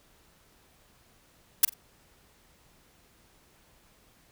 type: noise with echo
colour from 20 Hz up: blue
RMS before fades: -17 dBFS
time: 1.63-1.65 s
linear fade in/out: 5 ms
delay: 45 ms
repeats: 2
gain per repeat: -15 dB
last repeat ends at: 1.74 s
effects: pink hiss -62 dBFS RMS until 4.31 s